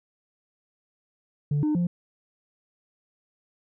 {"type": "tone with pitch steps", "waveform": "sine", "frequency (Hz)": [145.8, 303, 174.8], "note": ["D3", "D#4", "F3"], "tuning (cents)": [-12, -46, 2], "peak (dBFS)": -19, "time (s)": [1.51, 1.87], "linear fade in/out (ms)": 5, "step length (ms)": 120, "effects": ["tanh soft clip ceiling -20 dBFS"]}